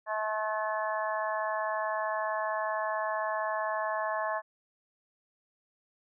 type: harmonic tone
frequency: 215.5 Hz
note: A3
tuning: 36 cents flat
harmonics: 3 / 4 / 5 / 6 / 7 / 8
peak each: -33 / -36 / -34 / -47 / -45 / -37 dBFS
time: 0.06-4.42 s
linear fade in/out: 50 ms
effects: none